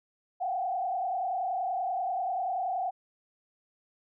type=tone with frequency modulation; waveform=sine; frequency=740 Hz; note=F#5; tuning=in tune; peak=-28 dBFS; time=0.4-2.91 s; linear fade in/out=20 ms; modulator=30.4 Hz; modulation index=1.4; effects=none